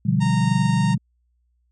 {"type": "chord", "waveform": "sine", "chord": "G dominant seventh", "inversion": "first", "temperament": "equal", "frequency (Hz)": [123.47, 146.83, 174.61, 196], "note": ["B2", "D3", "F3", "G3"], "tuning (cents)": [0, 0, 0, 0], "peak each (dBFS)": -22, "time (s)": [0.05, 0.98], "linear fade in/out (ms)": 10}
{"type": "harmonic tone", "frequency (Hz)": 925, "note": "A#5", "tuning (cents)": -14, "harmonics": [1, 2, 3, 4, 5, 6, 7, 8, 9, 10], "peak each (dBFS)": [-28, -34, -38, -40, -42, -44, -45, -46, -47, -48], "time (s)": [0.2, 0.95], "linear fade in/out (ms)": 20}
{"effects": ["added 60 Hz sine -63 dBFS peak until 1.71 s"]}